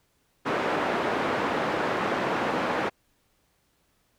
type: band-pass noise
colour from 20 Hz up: pink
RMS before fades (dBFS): -27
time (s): 0.45-2.9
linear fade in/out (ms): 20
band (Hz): 300 to 1700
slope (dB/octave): 12
effects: pink hiss -69 dBFS RMS until 4.18 s